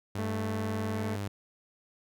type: tone with pitch glide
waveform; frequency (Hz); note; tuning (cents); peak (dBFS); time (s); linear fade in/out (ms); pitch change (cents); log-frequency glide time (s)
sawtooth; 100 to 100.7; G2 to G2; +35 to +47; -29; 0.15-1.28; 5; +12; 0.93-0.98
type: harmonic tone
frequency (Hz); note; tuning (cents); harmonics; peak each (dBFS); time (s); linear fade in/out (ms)
220; A3; 0; 1 / 2 / 3 / 4 / 5 / 6 / 7 / 8 / 9 / 10; -35 / -39 / -43 / -47 / -49 / -54 / -52 / -53 / -54 / -54; 0.18-1.16; 5
effects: none